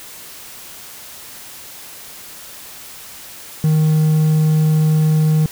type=tone; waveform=triangle; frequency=155.56 Hz; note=D#3; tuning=in tune; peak=-9 dBFS; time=3.64-5.46 s; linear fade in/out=2 ms; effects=white hiss -36 dBFS RMS until 5.51 s